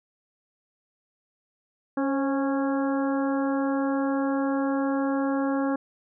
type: harmonic tone with a mistuned harmonic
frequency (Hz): 275.4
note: C#4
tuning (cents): -11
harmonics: 1 / 2 / 3 / 4 / 5 / 6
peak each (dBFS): -24 / -30 / -34 / -36 / -38 / -40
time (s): 1.97-5.76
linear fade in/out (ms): 5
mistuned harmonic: 2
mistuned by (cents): -41
effects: none